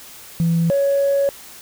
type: tone pair in turn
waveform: sine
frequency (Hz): 167 / 557.7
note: E3 / C#5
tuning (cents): +23 / +10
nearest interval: octave + major sixth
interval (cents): 2087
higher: second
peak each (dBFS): -13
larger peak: neither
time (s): 0.4-0.7 / 0.7-1.29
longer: second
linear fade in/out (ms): 0
effects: tanh soft clip ceiling -11 dBFS + white hiss -40 dBFS RMS until 1.61 s